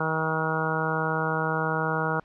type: harmonic tone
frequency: 159 Hz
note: D#3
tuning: 38 cents sharp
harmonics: 1 / 2 / 3 / 4 / 5 / 6 / 7 / 8 / 9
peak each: -30 / -36 / -31 / -35 / -33 / -33 / -35 / -34 / -30 dBFS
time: 0-2.2 s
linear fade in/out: 5 ms
effects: pink hiss -60 dBFS RMS until 2.24 s + low-pass 3000 Hz 12 dB/octave